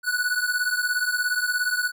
square beating tone pair, 1471 / 1488 Hz, F#6 / F#6, -11 / +9 cents, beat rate 17 Hz, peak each -25 / -27 dBFS, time 0.03-1.92 s, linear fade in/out 50 ms, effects none

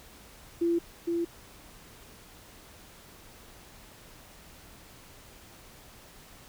sine tone with echo, 339.9 Hz, F4, 47 cents flat, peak -23 dBFS, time 0.61-0.79 s, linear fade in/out 10 ms, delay 460 ms, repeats 1, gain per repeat -3 dB, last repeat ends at 1.25 s, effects pink hiss -52 dBFS RMS until 6.48 s

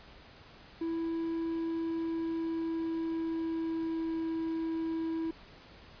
triangle tone with pitch glide, 329.6 to 325.6 Hz, E4 to E4, 0 to -21 cents, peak -29 dBFS, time 0.81-5.31 s, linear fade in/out 5 ms, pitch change -21 cents, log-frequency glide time 1.37-4.29 s, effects pink hiss -54 dBFS RMS until 6 s + resampled to 11025 Hz

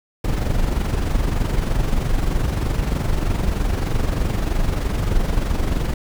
brown noise with amplitude modulation, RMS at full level -17 dBFS, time 0.24-5.94 s, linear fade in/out 5 ms, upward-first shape sine, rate 23.2 Hz, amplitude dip 55%, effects none

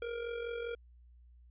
square tone with amplitude modulation, 470 Hz, A#4, 14 cents sharp, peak -35 dBFS, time 0.02-0.75 s, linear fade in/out 2 ms, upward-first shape sine, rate 45 Hz, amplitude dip 55%, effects added 60 Hz sine -56 dBFS peak until 1.5 s + resampled to 8000 Hz

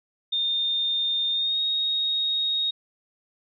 sine tone with pitch glide, 3635 to 3746 Hz, A#7 to A#7, -44 to +8 cents, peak -22 dBFS, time 0.32-2.71 s, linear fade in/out 10 ms, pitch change +52 cents, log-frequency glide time 1.31-1.6 s, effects none

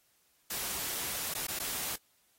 white noise with dropouts, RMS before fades -36 dBFS, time 0.5-1.96 s, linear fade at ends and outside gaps 5 ms, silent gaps 1.34-1.349 / 1.469-1.482 / 1.59-1.598 s, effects white hiss -70 dBFS RMS until 2.38 s + AAC 48 kbps

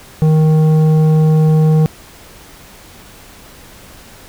triangle tone with tanh clipping, 156.3 Hz, D#3, 8 cents sharp, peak -9 dBFS, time 0.22-1.86 s, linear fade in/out 0 ms, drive 14 dB, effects pink hiss -39 dBFS RMS until 4.28 s

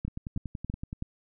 two click trains, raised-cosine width 5 ms, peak -23 / -20 dBFS, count 10 / 4, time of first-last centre 0.08-0.929 / 0.05-1.024 s, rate 10.6 / 3.08 Hz, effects none

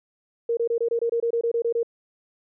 sine tone bursts, 466.2 Hz, A#4, in tune, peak -20 dBFS, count 13, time 0.49-1.831 s, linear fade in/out 5 ms, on 81 ms, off 24 ms, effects none

